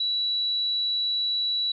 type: tone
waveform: sine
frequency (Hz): 3929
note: B7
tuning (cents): -10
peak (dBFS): -23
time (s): 0-1.72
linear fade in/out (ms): 5
effects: none